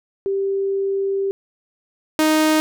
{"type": "tone pair in turn", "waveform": ["sine", "sawtooth"], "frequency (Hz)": [392, 311.1], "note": ["G4", "D#4"], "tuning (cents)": [0, 0], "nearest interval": "major third", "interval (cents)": 400, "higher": "first", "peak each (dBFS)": [-18, -10], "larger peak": "second", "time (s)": [[0.26, 1.31], [2.19, 2.6]], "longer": "first", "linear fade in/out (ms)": 0, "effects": []}